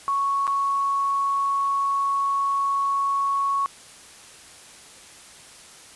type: tone with dropouts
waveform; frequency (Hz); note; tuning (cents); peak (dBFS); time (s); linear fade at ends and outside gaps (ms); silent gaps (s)
sine; 1108.7; C#6; 0; -20; 0.08-3.66; 0; 0.469-0.477
effects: white hiss -46 dBFS RMS until 5.95 s + resampled to 24000 Hz